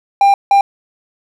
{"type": "tone bursts at uneven times", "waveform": "triangle", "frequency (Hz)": 797, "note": "G5", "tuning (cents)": 28, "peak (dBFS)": -4, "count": 2, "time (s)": [[0.21, 0.34], [0.51, 0.61]], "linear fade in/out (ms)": 2, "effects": []}